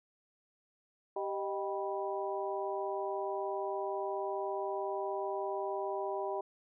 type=harmonic tone with a mistuned harmonic; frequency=195.9 Hz; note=G3; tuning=1 cent flat; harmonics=2 / 3 / 4 / 5; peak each=-37 / -39 / -40 / -41 dBFS; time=1.16-6.41 s; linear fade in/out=5 ms; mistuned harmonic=3; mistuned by=+88 cents; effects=none